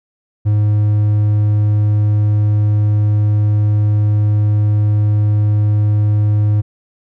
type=tone; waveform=triangle; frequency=104.9 Hz; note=G#2; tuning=18 cents sharp; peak=-8 dBFS; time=0.45-6.62 s; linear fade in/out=20 ms; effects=none